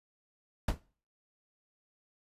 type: noise with exponential decay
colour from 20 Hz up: brown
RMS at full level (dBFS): -22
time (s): 0.68-0.8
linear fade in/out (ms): 5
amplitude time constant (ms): 24
effects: noise-tail reverb RT60 0.4 s tail -20 dB re dry + resampled to 32000 Hz